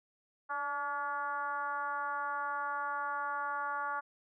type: tone with frequency modulation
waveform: sine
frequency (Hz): 1143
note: D6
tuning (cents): -47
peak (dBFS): -33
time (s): 0.49-4.01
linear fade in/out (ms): 20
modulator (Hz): 281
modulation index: 1.3
effects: none